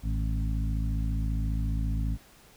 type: harmonic tone with a mistuned harmonic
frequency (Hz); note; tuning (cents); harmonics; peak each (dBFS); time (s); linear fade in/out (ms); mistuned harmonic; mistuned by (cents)
54.7; A1; -9; 1 / 2 / 3 / 4 / 5; -27 / -33 / -37 / -39 / -41; 0.02-2.18; 50; 3; -42
effects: pink hiss -56 dBFS RMS until 2.56 s